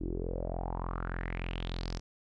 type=tone with low-pass filter sweep; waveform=sawtooth; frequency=43.36 Hz; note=F1; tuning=12 cents flat; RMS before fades=-36 dBFS; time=0-2 s; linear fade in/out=20 ms; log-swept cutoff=310 to 5700 Hz; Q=5.2; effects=none